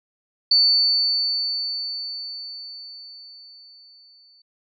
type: tone with exponential decay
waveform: sine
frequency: 4500 Hz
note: C#8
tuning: 25 cents sharp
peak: -12 dBFS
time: 0.51-4.42 s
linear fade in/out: 5 ms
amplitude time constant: 850 ms
effects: none